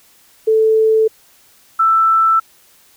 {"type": "tone pair in turn", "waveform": "sine", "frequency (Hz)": [440, 1326.1], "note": ["A4", "E6"], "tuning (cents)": [0, 10], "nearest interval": "octave + perfect fifth", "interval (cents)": 1910, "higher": "second", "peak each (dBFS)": -9, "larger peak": "neither", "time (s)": [[0.47, 1.08], [1.79, 2.4]], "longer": "neither", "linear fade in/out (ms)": 10, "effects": ["white hiss -50 dBFS RMS until 2.96 s"]}